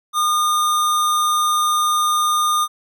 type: tone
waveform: square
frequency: 1217 Hz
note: D#6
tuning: 39 cents flat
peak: -16 dBFS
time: 0.13-2.68 s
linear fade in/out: 50 ms
effects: none